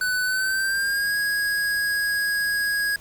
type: tone with pitch glide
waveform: square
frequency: 1498 to 1652.6 Hz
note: F#6 to G#6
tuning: +21 to -9 cents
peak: -22 dBFS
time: 0.01-2.96 s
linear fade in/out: 2 ms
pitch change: +170 cents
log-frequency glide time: 0.23-1.15 s
effects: pink hiss -48 dBFS RMS until 3 s